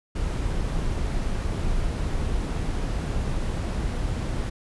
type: noise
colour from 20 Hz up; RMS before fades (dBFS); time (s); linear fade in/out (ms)
brown; -26; 0.15-4.5; 10
effects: resampled to 24000 Hz